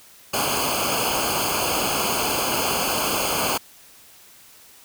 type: noise with comb filter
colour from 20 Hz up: pink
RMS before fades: -23 dBFS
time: 0.33-3.58 s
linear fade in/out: 10 ms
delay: 0.53 ms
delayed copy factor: -0.95
effects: white hiss -49 dBFS RMS until 4.84 s